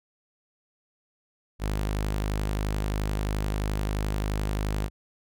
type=tone; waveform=sawtooth; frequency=51.5 Hz; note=G#1; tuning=14 cents flat; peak=-22 dBFS; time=1.59-4.9 s; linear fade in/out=50 ms; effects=none